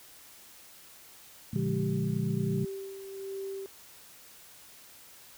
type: chord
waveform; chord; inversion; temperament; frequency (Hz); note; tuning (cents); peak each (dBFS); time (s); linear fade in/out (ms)
sine; Bb dominant seventh; none; equal with one note detuned; 116.54 / 144.89 / 174.61 / 207.7; Bb2 / D3 / F3 / Ab3; 0 / -23 / 0 / 0; -34 / -32 / -33 / -33; 1.53-2.65; 5
type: tone with tremolo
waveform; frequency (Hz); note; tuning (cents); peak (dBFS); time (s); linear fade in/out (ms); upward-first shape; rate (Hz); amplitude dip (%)
sine; 389.4; G4; -12; -34; 1.56-3.66; 0; sine; 1.2; 55
effects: white hiss -53 dBFS RMS until 5.37 s